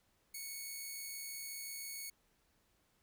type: tone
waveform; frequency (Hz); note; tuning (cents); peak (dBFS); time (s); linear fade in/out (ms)
5% pulse; 2217; C#7; 0; -33; 0.34-2.1; 5
effects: pink hiss -75 dBFS RMS until 3.02 s